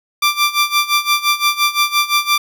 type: tone with tremolo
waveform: 15% pulse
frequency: 1179 Hz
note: D6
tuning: 6 cents sharp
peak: -4 dBFS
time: 0.22-2.38 s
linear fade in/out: 5 ms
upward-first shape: sine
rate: 5.8 Hz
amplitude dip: 85%
effects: none